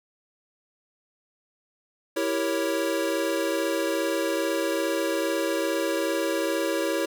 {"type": "chord", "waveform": "square", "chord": "E diminished seventh", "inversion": "none", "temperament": "equal", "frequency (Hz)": [329.6, 392, 466.2, 554.4], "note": ["E4", "G4", "Bb4", "Db5"], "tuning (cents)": [0, 0, 0, 0], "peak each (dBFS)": [-29, -32, -33, -29], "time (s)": [2.16, 7.06], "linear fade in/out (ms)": 10, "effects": []}